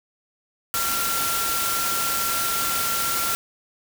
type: tone in noise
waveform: sine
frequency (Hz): 1369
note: F6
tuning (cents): -35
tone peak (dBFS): -27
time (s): 0.74-3.35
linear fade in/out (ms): 0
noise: white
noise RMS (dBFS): -25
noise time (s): 0.74-3.35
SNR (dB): -5
effects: none